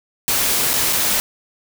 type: noise with dropouts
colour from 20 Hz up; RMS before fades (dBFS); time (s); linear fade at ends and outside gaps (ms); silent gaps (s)
white; -18; 0.28-1.2; 0; 0.733-0.738 / 0.927-0.931
effects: none